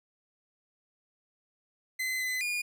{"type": "tone with pitch steps", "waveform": "40% pulse", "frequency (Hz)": [2042, 2024, 2432], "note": ["C7", "B6", "D#7"], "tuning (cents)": [-43, 42, -40], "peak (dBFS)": -29, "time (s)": [1.99, 2.62], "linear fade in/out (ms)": 10, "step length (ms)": 210, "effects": []}